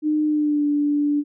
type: tone with pitch glide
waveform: sine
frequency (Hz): 304.3 to 291.9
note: D#4 to D4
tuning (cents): -38 to -10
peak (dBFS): -17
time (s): 0.02-1.24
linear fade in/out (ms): 50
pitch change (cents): -72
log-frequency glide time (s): 0.25-0.66
effects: none